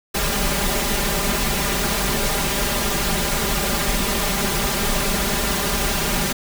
pink noise with comb filter, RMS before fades -21 dBFS, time 0.14-6.33 s, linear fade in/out 10 ms, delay 5 ms, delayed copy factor +1, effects none

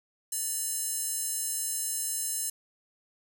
square tone with high-pass filter, 586 Hz, D5, 4 cents flat, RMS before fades -32 dBFS, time 0.32-2.5 s, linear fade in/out 5 ms, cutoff 8400 Hz, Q 2.1, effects none

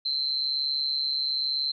sine tone with amplitude modulation, 4104 Hz, C8, 34 cents flat, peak -21 dBFS, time 0.05-1.72 s, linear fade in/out 10 ms, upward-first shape sine, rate 141 Hz, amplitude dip 85%, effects none

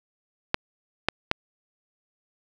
clicks, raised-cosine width 0.3 ms, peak -4 dBFS, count 3, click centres 0.544 / 1.086 / 1.314 s, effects none

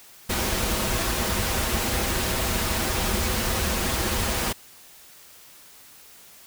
pink noise with comb filter, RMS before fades -25 dBFS, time 0.29-4.53 s, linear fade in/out 10 ms, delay 6.9 ms, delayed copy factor -0.5, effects white hiss -49 dBFS RMS until 6.46 s

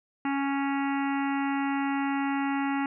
harmonic tone, 277.2 Hz, C#4, in tune, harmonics 1 / 3 / 4 / 5 / 6 / 7 / 8 / 9 / 10, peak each -27 / -32 / -39 / -38 / -43 / -39 / -44 / -46 / -44 dBFS, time 0.25-2.86 s, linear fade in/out 2 ms, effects none

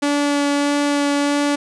sawtooth tone with vibrato, 287.3 Hz, D4, 38 cents flat, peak -12 dBFS, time 0.02-1.56 s, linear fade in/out 10 ms, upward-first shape sine, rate 1.6 Hz, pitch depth 9 cents each way, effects resampled to 22050 Hz + 9-bit

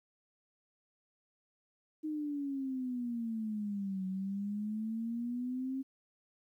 sine exponential two-way sweep, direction down then up, 312.2 to 186.8 to 269.2 Hz, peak -34 dBFS, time 2.03-5.83 s, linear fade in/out 20 ms, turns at 4.06 s, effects 12-bit

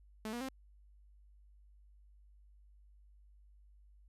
sawtooth tone with pitch steps, 217.4 / 239.8 / 264.6 Hz, A3 / A#3 / C4, -21 / +49 / +20 cents, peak -35 dBFS, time 0.25-0.487 s, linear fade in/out 2 ms, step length 79 ms, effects added 50 Hz sine -59 dBFS peak until 4.08 s + resampled to 32000 Hz

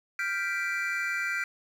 triangle chord, G dominant seventh, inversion third, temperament equal, 1396.9 / 1568 / 1975.5 / 2349 Hz, F6 / G6 / B6 / D7, 0 / 0 / 0 / 0 cents, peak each -32 dBFS, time 0.19-1.44 s, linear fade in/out 2 ms, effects 9-bit

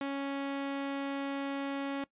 sawtooth tone, 277.2 Hz, C#4, in tune, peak -29 dBFS, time 0.01-2.04 s, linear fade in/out 2 ms, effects noise-tail reverb RT60 0.1 s tail -19 dB re dry + resampled to 8000 Hz

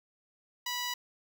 10% pulse tone, 980 Hz, B5, 14 cents flat, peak -24 dBFS, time 0.66-0.94 s, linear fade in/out 5 ms, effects none

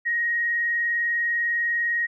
sine tone with vibrato, 1881 Hz, A#6, 15 cents sharp, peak -21 dBFS, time 0.05-2.07 s, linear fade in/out 20 ms, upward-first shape sine, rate 20 Hz, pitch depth 17 cents each way, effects none

